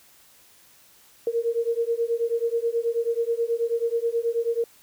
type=beating tone pair; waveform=sine; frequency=460.5 / 469.8 Hz; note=A#4 / A#4; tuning=-21 / +13 cents; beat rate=9.3 Hz; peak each=-25 dBFS; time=1.27-4.64 s; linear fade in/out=2 ms; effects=white hiss -55 dBFS RMS until 4.82 s